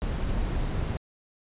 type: noise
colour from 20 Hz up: brown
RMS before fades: -28 dBFS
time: 0.02-0.97 s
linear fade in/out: 0 ms
effects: resampled to 8000 Hz